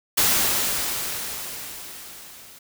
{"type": "noise with level ramp", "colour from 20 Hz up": "white", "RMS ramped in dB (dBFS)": [-18, -46], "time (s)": [0.17, 2.59], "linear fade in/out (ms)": 10, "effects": []}